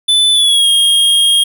square tone with pitch glide, 3501 to 3248 Hz, A7 to G#7, -9 to -39 cents, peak -8 dBFS, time 0.08-1.44 s, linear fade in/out 10 ms, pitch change -130 cents, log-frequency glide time 0.32-0.68 s, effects none

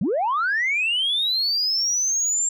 sine linear sweep, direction up, 147.9 to 7459 Hz, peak -18 dBFS, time 0.01-2.49 s, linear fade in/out 5 ms, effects tanh soft clip ceiling -16 dBFS

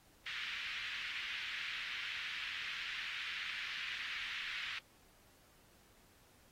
white band-pass noise, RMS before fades -43 dBFS, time 0.26-4.79 s, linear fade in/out 5 ms, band 1700 to 3000 Hz, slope 24 dB/octave, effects pink hiss -67 dBFS RMS until 6.51 s + AAC 48 kbps

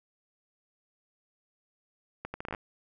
accelerating click train, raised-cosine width 0.5 ms, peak -21 dBFS, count 9, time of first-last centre 2.25-2.548 s, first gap 90 ms, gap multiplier 0.72, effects none

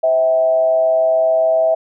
sine tone with frequency modulation, 649 Hz, E5, 27 cents flat, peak -11 dBFS, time 0.03-1.75 s, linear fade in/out 10 ms, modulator 131 Hz, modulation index 0.4, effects none

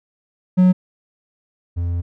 triangle tone pair in turn, 183.2 / 86.46 Hz, F#3 / F2, -17 / -17 cents, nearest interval octave + minor second, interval 1300 cents, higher first, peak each -7 / -17 dBFS, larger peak first, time 0.57-0.73 / 1.76-2.02 s, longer second, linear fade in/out 20 ms, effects none

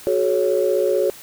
sine chord, F# suspended second, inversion none, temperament equal with one note detuned, 370 / 425.7 / 554.4 Hz, F#4 / G#4 / C#5, 0 / +43 / 0 cents, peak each -20 / -20 / -19 dBFS, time 0.07-1.1 s, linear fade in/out 0 ms, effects tanh soft clip ceiling -7 dBFS + white hiss -41 dBFS RMS until 1.22 s

